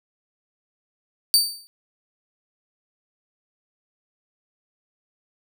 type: tone with exponential decay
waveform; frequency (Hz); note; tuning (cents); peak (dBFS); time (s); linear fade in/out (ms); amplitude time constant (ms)
sawtooth; 4608; D8; -34; -8; 1.34-1.67; 0; 71
effects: none